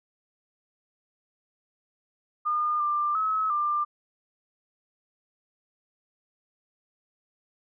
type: tone with pitch steps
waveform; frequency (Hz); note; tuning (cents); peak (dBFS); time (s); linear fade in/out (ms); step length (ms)
sine; 1214 / 1189 / 1287 / 1191; D#6 / D6 / E6 / D6; -43 / +21 / -42 / +24; -23; 2.45-3.85; 20; 350
effects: none